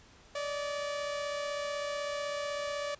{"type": "tone pair together", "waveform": "sawtooth", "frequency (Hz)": [577, 613], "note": ["D5", "D#5"], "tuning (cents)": [-31, -26], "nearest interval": "minor second", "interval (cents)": 105, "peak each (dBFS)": [-30, -39], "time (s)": [0.35, 2.95], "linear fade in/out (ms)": 5, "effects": ["pink hiss -58 dBFS RMS until 2.99 s", "resampled to 16000 Hz"]}